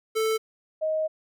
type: tone pair in turn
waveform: square / sine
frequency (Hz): 440.8 / 627.4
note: A4 / D#5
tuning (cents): +3 / +14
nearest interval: tritone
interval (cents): 611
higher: second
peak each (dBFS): -23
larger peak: neither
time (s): 0.15-0.38 / 0.81-1.08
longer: second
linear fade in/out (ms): 20
effects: none